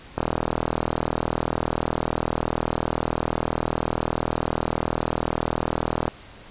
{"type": "click train", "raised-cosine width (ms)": 1, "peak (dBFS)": -8, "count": 237, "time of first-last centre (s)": [0.18, 6.08], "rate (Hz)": 40, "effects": ["pink hiss -45 dBFS RMS until 6.5 s", "resampled to 8000 Hz"]}